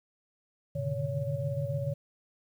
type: tone cluster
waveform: sine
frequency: 103.2 / 126.4 / 143.2 / 150.2 / 562 Hz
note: G#2 / B2 / D3 / D3 / C#5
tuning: -10 / +41 / -43 / +39 / +24 cents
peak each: -38 / -35 / -34 / -39 / -35 dBFS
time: 0.75-1.94 s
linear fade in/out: 10 ms
effects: 10-bit